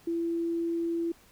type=tone; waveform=sine; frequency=336 Hz; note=E4; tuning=33 cents sharp; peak=-27 dBFS; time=0.07-1.12 s; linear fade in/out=5 ms; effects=pink hiss -59 dBFS RMS until 1.31 s